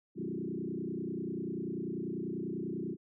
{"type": "tone with frequency modulation", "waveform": "sine", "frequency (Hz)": 270.3, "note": "C#4", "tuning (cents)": -44, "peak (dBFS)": -34, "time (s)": [0.15, 2.97], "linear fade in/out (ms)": 50, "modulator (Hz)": 30.2, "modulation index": 3.7, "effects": []}